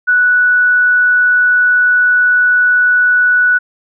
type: tone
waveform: sine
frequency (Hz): 1477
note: F#6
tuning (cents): -3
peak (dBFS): -7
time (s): 0.07-3.59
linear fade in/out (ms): 20
effects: none